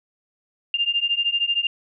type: beating tone pair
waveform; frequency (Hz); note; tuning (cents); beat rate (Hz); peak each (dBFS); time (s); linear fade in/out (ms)
sine; 2794 / 2807; F7 / F7; 0 / +8; 13; -23 / -22; 0.74-1.67; 2
effects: none